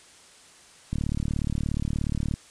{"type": "click train", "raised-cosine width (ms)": 5, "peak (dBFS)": -15, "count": 53, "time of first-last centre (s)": [0.93, 2.339], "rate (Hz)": 36.9, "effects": ["white hiss -52 dBFS RMS until 2.5 s", "resampled to 22050 Hz"]}